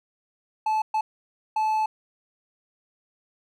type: tone bursts at uneven times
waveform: triangle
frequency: 868 Hz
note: A5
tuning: 24 cents flat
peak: -19 dBFS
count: 3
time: 0.66-0.82 / 0.94-1.01 / 1.56-1.86 s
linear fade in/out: 5 ms
effects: none